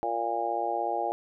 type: harmonic tone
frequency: 116.54 Hz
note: A#2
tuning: in tune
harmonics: 3 / 4 / 5 / 6 / 7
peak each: -36 / -36 / -35 / -32 / -30 dBFS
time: 0.03-1.12 s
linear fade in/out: 0 ms
effects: none